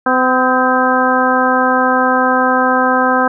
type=harmonic tone with a mistuned harmonic; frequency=255.3 Hz; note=C4; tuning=42 cents flat; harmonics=1 / 2 / 3 / 4 / 5 / 6; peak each=-17 / -17 / -17 / -17 / -17 / -17 dBFS; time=0.06-3.28 s; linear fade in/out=5 ms; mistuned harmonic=6; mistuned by=+45 cents; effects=none